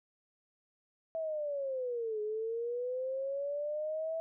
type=linear two-way sweep; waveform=sine; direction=down then up; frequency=656 to 420 to 656 Hz; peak=-33 dBFS; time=1.15-4.2 s; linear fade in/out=0 ms; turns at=2.21 s; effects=none